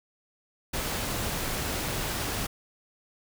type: noise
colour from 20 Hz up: pink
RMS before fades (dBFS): -31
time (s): 0.73-2.47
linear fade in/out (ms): 10
effects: none